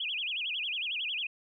sine tone with vibrato, 2858 Hz, F7, 39 cents sharp, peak -31 dBFS, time 0-1.27 s, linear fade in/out 5 ms, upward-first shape sine, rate 11 Hz, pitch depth 290 cents each way, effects none

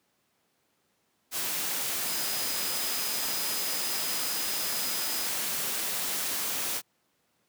sine tone in noise, 5010 Hz, D#8, 11 cents sharp, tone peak -37 dBFS, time 2.04-5.3 s, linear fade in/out 50 ms, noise white, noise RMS -31 dBFS, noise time 1.31-6.82 s, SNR -9 dB, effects pink hiss -72 dBFS RMS until 7.48 s + high-pass 150 Hz 12 dB/octave

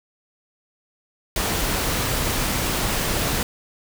pink noise, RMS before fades -23 dBFS, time 1.36-3.43 s, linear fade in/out 2 ms, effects none

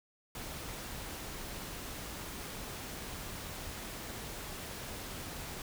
pink noise, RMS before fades -43 dBFS, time 0.35-5.62 s, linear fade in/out 2 ms, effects none

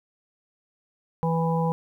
harmonic tone, 164.81 Hz, E3, in tune, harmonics 1 / 3 / 5 / 6, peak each -23 / -28 / -30 / -31 dBFS, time 1.23-1.72 s, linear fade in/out 0 ms, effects 10-bit

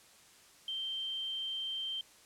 sine tone, 3136 Hz, G7, in tune, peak -35 dBFS, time 0.68-2.01 s, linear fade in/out 2 ms, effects white hiss -60 dBFS RMS until 2.25 s + low-pass 10000 Hz 12 dB/octave

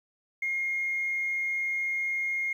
sine tone, 2138 Hz, C7, 37 cents sharp, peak -26 dBFS, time 0.42-2.53 s, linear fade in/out 5 ms, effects tanh soft clip ceiling -22 dBFS + 10-bit

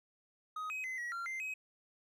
triangle tone with pitch steps, 1255 / 2532 / 2045 / 1917 / 1378 / 2085 / 2538 Hz, D#6 / D#7 / C7 / A#6 / F6 / C7 / D#7, +15 / +30 / -40 / +48 / -24 / -7 / +34 cents, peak -36 dBFS, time 0.56-1.54 s, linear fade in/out 5 ms, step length 140 ms, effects none

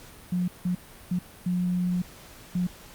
sine tone bursts at uneven times, 179.2 Hz, F3, 45 cents sharp, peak -23 dBFS, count 5, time 0.32-0.48 / 0.65-0.75 / 1.11-1.19 / 1.46-2.02 / 2.55-2.67 s, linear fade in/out 5 ms, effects pink hiss -48 dBFS RMS until 2.94 s + Opus 48 kbps

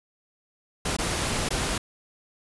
pink noise with dropouts, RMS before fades -27 dBFS, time 0.85-1.78 s, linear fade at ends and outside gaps 5 ms, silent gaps 0.967-0.985 / 1.489-1.505 s, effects resampled to 24000 Hz

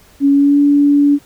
sine tone with pitch glide, 280 to 287 Hz, C#4 to D4, +18 to -40 cents, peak -7 dBFS, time 0.2-1.19 s, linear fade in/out 50 ms, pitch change +42 cents, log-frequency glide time 0.31-0.59 s, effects pink hiss -47 dBFS RMS until 1.25 s

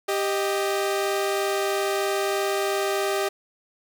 sawtooth tone pair together, 393.7 / 622.1 Hz, G4 / D#5, +8 / 0 cents, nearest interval minor sixth, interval 792 cents, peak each -20 / -24 dBFS, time 0.08-3.29 s, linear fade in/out 10 ms, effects none

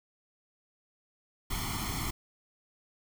pink noise with comb filter, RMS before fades -34 dBFS, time 1.5-2.11 s, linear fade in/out 10 ms, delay 0.93 ms, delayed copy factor +1, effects none

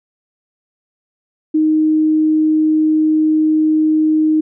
sine tone, 311.1 Hz, D#4, in tune, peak -10 dBFS, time 1.54-4.41 s, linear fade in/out 10 ms, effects none

